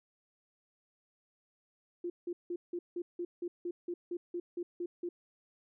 sine tone bursts, 349.2 Hz, F4, in tune, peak -34 dBFS, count 14, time 2.04-5.09 s, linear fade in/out 5 ms, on 60 ms, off 170 ms, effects none

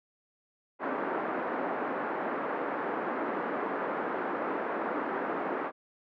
pink band-pass noise, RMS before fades -33 dBFS, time 0.79-5.72 s, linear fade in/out 50 ms, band 270 to 1600 Hz, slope 24 dB/octave, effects none

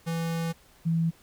square / sine tone pair in turn, 165.8 / 164.92 Hz, E3 / E3, +10 / +1 cents, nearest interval unison, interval 9 cents, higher first, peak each -28 / -22 dBFS, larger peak second, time 0.06-0.53 / 0.85-1.11 s, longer first, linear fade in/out 20 ms, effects pink hiss -58 dBFS RMS until 1.22 s

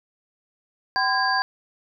sine tone cluster, 770 / 1021 / 1633 / 4660 Hz, G5 / C6 / G#6 / D8, -31 / -43 / -30 / -14 cents, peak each -25 / -25 / -23 / -27 dBFS, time 0.96-1.42 s, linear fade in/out 0 ms, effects none

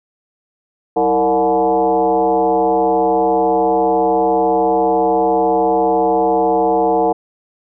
sine tone with frequency modulation, 593 Hz, D5, 17 cents sharp, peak -11 dBFS, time 0.96-7.13 s, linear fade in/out 10 ms, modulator 134 Hz, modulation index 2, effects none

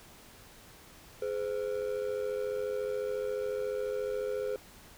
triangle ring-modulated tone, 466.2 Hz, A#4, in tune, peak -26 dBFS, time 1.22-4.56 s, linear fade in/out 2 ms, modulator 47.1 Hz, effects pink hiss -54 dBFS RMS until 4.97 s

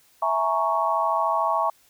sine chord, A# half-diminished seventh, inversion second, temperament equal with one note detuned, 659.3 / 838.8 / 932.3 / 1108.7 Hz, E5 / G#5 / A#5 / C#6, 0 / +17 / 0 / 0 cents, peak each -26 / -27 / -26 / -24 dBFS, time 0.22-1.7 s, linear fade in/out 5 ms, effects white hiss -59 dBFS RMS until 1.89 s

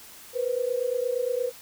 sine tone pair together, 481.4 / 510 Hz, B4 / C5, -44 / -44 cents, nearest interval minor second, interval 100 cents, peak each -27 dBFS, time 0.33-1.52 s, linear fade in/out 50 ms, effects white hiss -47 dBFS RMS until 1.61 s

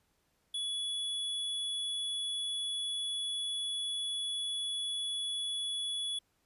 square tone, 3398 Hz, G#7, 39 cents sharp, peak -34 dBFS, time 0.54-6.19 s, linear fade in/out 5 ms, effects pink hiss -75 dBFS RMS until 6.45 s + resampled to 32000 Hz

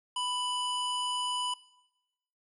harmonic tone, 992 Hz, B5, 7 cents sharp, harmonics 1 / 3 / 5 / 7 / 9 / 10, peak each -33 / -33 / -47 / -47 / -45 / -47 dBFS, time 0.16-1.54 s, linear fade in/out 5 ms, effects noise-tail reverb RT60 1.0 s tail -21 dB re dry

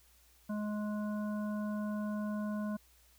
harmonic tone, 210 Hz, G#3, 19 cents sharp, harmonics 1 / 3 / 5 / 7, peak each -34 / -44 / -48 / -51 dBFS, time 0.49-2.77 s, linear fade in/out 10 ms, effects added 60 Hz sine -66 dBFS peak until 3.18 s + white hiss -66 dBFS RMS until 3.18 s

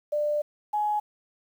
sine tone pair in turn, 594 / 840 Hz, D5 / G#5, +20 / +19 cents, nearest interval tritone, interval 599 cents, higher second, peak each -23 dBFS, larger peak neither, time 0.12-0.42 / 0.73-1 s, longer first, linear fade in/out 10 ms, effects 9-bit

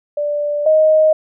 sine tone pair in turn, 587.3 / 624.1 Hz, D5 / D#5, 0 / +5 cents, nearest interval minor second, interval 105 cents, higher second, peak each -16 / -8 dBFS, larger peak second, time 0.17-0.66 / 0.66-1.13 s, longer first, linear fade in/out 5 ms, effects none

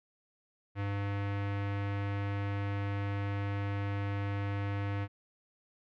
square tone with low-pass filter, 100.4 Hz, G2, 42 cents sharp, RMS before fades -34 dBFS, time 0.75-5.08 s, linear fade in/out 50 ms, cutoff 2200 Hz, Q 1.6, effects none

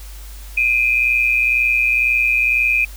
sine tone pair together, 2400 / 2522 Hz, D7 / D#7, +37 / +23 cents, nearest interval minor second, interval 86 cents, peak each -16 dBFS, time 0.57-2.85 s, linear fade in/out 5 ms, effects added 50 Hz sine -32 dBFS peak until 2.96 s + white hiss -42 dBFS RMS until 2.96 s

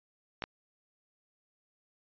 clicks, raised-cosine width 0.3 ms, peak -19 dBFS, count 2, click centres 0.422 / 0.439 s, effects resampled to 11025 Hz

